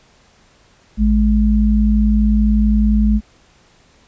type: tone pair together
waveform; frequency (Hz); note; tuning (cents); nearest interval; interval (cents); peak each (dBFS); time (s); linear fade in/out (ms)
sine; 55.73 / 211.2; A1 / G#3; +23 / +29; octave + major seventh; 2306; -13; 0.97-3.21; 50
effects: pink hiss -52 dBFS RMS until 4.07 s + resampled to 16000 Hz